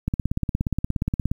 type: click train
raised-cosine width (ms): 5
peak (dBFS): -10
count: 22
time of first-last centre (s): 0.08-1.315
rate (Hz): 17
effects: 8-bit